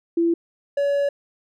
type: tone pair in turn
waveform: sine / triangle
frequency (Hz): 336.9 / 566.6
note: E4 / C#5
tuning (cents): +38 / +38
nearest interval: major sixth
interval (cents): 900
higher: second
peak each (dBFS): -16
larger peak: neither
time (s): 0.17-0.34 / 0.77-1.09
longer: second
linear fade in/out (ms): 5
effects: none